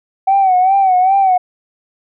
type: tone with vibrato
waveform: sine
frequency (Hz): 758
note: F#5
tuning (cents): +42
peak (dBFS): -7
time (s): 0.27-1.38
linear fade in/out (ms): 10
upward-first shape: sine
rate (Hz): 2.5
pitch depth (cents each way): 74
effects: tanh soft clip ceiling -4 dBFS